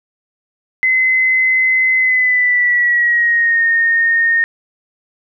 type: tone with pitch glide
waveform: sine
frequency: 2044 to 1842.2 Hz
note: C7 to A#6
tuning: -41 to -21 cents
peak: -10 dBFS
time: 0.83-4.44 s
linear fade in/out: 0 ms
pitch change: -180 cents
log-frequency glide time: 1.98-3.63 s
effects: none